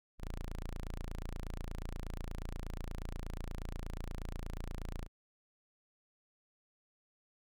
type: tone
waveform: sawtooth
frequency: 28.36 Hz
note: A#0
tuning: 47 cents flat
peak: -35 dBFS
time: 0.18-5.08 s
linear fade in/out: 50 ms
effects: none